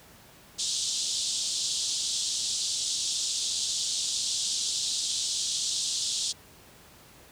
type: band-pass noise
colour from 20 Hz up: pink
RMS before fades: -30 dBFS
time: 0.58-6.33 s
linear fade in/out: 20 ms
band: 3400 to 8400 Hz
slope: 48 dB/octave
effects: pink hiss -53 dBFS RMS until 7.31 s + high-pass 60 Hz 12 dB/octave